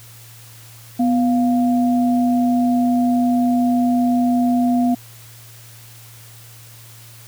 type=tone pair together; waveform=sine; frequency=247 / 698.5 Hz; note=B3 / F5; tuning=0 / 0 cents; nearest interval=octave + tritone; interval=1800 cents; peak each=-14 / -22 dBFS; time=0.99-4.95 s; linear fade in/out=10 ms; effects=added 115 Hz sine -42 dBFS peak until 7.27 s + white hiss -44 dBFS RMS until 7.27 s